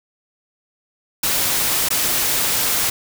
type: noise with dropouts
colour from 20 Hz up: white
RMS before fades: -19 dBFS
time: 1.23-2.9 s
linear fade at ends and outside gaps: 5 ms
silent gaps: 1.888-1.904 s
effects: none